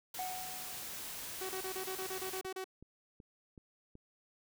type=noise; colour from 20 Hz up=white; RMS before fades=-44 dBFS; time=0.14-2.41 s; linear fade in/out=5 ms
type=tone with exponential decay; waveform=triangle; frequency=740 Hz; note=F#5; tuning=in tune; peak=-34 dBFS; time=0.19-1.21 s; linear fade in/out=0 ms; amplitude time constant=220 ms
type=tone bursts; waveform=sawtooth; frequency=377 Hz; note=F#4; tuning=32 cents sharp; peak=-35 dBFS; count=11; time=1.41-2.643 s; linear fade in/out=5 ms; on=83 ms; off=32 ms
type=click train; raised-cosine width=3 ms; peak=-40 dBFS; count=5; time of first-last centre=2.45-3.954 s; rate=2.66 Hz
effects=none